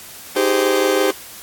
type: chord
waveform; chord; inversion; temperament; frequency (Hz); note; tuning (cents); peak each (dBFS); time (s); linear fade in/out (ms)
40% pulse; Ab major seventh; second; just; 311.5 / 389.3 / 415.3 / 519.1; Eb4 / G4 / Ab4 / C5; +2 / -12 / 0 / -14; -22 / -17 / -22 / -18; 0.36-1.11; 5
effects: white hiss -37 dBFS RMS until 1.42 s + AAC 64 kbps